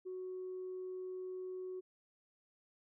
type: tone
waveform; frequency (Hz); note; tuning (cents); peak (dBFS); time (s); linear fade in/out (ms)
sine; 370; F#4; 0; -40; 0.05-1.81; 20
effects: tanh soft clip ceiling -37 dBFS